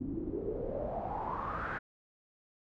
pink noise with low-pass filter sweep, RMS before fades -37 dBFS, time 0-1.79 s, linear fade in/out 20 ms, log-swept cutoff 260 to 1600 Hz, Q 7, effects none

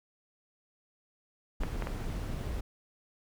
brown noise, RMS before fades -35 dBFS, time 1.6-2.61 s, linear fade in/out 10 ms
clicks, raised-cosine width 0.5 ms, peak -21 dBFS, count 3, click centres 1.635 / 1.823 / 1.871 s
effects none

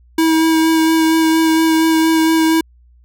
square tone with vibrato, 322.1 Hz, E4, 40 cents flat, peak -11 dBFS, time 0.18-2.61 s, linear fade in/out 5 ms, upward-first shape sine, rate 4.3 Hz, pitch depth 13 cents each way, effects added 60 Hz sine -45 dBFS peak until 3.04 s

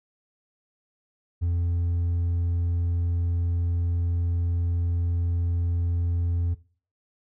sine tone with hard clipping, 86.1 Hz, F2, 24 cents flat, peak -23 dBFS, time 1.41-6.55 s, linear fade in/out 20 ms, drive 2 dB, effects noise-tail reverb RT60 0.4 s tail -17 dB re dry

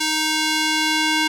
square tone with band-pass filter sweep, 311.5 Hz, D#4, 2 cents sharp, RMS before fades -20 dBFS, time 0-1.28 s, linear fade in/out 10 ms, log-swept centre 4900 to 2900 Hz, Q 0.74, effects none

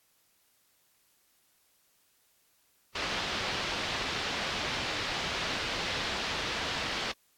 white low-pass noise, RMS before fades -34 dBFS, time 2.95-7.12 s, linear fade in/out 5 ms, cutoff 4300 Hz, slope 24 dB/octave, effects white hiss -69 dBFS RMS until 7.37 s + AAC 64 kbps

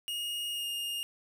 45% pulse tone with pitch glide, 2861 to 2835 Hz, F7 to F7, +41 to +25 cents, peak -33 dBFS, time 0.08-1.03 s, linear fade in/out 0 ms, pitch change -16 cents, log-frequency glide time 0.51-0.67 s, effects none

